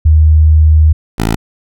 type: tone pair in turn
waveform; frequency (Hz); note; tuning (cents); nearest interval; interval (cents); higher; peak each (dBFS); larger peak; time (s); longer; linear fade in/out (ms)
sine / 10% pulse; 77.78 / 55.3; D#2 / A1; 0 / +9; tritone; 591; first; -3; neither; 0.05-0.93 / 1.18-1.36; first; 10
effects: none